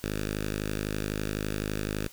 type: tone with notch filter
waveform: 5% pulse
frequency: 51.91 Hz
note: G#1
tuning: in tune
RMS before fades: -32 dBFS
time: 0.04-2.08 s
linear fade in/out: 0 ms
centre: 740 Hz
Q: 1.1
effects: white hiss -52 dBFS RMS until 2.12 s